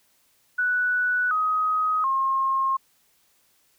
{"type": "tone with pitch steps", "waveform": "sine", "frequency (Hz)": [1480, 1259, 1071], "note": ["F#6", "D#6", "C6"], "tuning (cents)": [0, 20, 40], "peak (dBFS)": -20, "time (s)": [0.58, 2.77], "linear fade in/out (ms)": 10, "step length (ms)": 730, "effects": ["white hiss -64 dBFS RMS until 3.78 s"]}